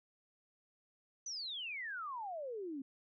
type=exponential sweep; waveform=sine; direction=down; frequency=6150 to 259.5 Hz; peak=-40 dBFS; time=1.26-2.82 s; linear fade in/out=5 ms; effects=none